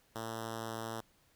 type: tone with notch filter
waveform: 5% pulse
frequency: 112.7 Hz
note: A2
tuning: 42 cents sharp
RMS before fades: -41 dBFS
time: 0.15-1.01 s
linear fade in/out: 10 ms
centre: 2400 Hz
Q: 1.9
effects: pink hiss -69 dBFS RMS until 1.35 s